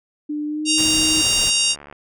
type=tone with pitch glide; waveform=sine; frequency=298.3 to 313.1 Hz; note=D4 to D#4; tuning=+27 to +11 cents; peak=-22 dBFS; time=0.29-1.22 s; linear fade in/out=10 ms; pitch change=+84 cents; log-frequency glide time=0.46-0.77 s
type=harmonic tone; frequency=932.3 Hz; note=A#5; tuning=in tune; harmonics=3 / 4 / 5 / 6 / 7 / 8 / 9 / 10; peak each=-20 / -25 / -24 / -23 / -26 / -27 / -29 / -25 dBFS; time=0.65-1.76 s; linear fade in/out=50 ms
type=noise; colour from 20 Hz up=pink; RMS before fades=-30 dBFS; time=0.77-1.51 s; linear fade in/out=20 ms
type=click train; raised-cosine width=0.5 ms; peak=-24 dBFS; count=53; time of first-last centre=1.21-1.926 s; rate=72.6 Hz
effects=none